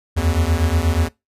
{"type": "beating tone pair", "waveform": "square", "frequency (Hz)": [77.78, 86.08], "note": ["D#2", "F2"], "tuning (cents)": [0, -25], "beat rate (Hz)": 8.3, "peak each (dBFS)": -19, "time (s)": [0.16, 1.09], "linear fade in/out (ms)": 20, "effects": ["noise-tail reverb RT60 0.2 s tail -22 dB re dry", "resampled to 32000 Hz"]}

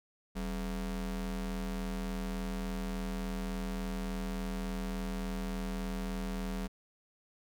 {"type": "ring-modulated tone", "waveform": "square", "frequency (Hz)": 116.54, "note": "A#2", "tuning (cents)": 0, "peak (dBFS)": -32, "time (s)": [0.35, 6.68], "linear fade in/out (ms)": 20, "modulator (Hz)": 74.8, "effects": []}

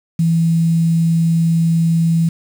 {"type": "tone with quantisation", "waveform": "sine", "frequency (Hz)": 165.4, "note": "E3", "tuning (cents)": 6, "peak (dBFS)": -11, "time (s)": [0.19, 2.29], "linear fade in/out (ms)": 5, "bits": 6, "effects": []}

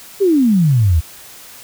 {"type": "exponential sweep", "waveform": "sine", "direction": "down", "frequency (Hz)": [415.3, 73.42], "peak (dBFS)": -9, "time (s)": [0.2, 1.01], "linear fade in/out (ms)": 20, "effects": ["white hiss -38 dBFS RMS until 1.63 s"]}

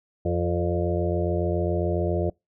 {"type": "harmonic tone with a mistuned harmonic", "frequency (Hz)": 87.31, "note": "F2", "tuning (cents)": 0, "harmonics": [1, 2, 4, 5, 6, 7, 8], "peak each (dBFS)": [-26, -30, -28, -31, -35, -30, -36], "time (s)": [0.25, 2.3], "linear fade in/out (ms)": 5, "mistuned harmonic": 7, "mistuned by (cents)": -20, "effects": ["noise-tail reverb RT60 0.2 s tail -26 dB re dry"]}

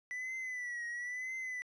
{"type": "tone with vibrato", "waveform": "triangle", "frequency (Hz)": 1975.5, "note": "B6", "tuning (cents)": 0, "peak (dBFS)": -36, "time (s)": [0.11, 1.62], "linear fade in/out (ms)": 0, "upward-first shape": "triangle", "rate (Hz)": 1, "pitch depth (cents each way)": 84, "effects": ["resampled to 22050 Hz"]}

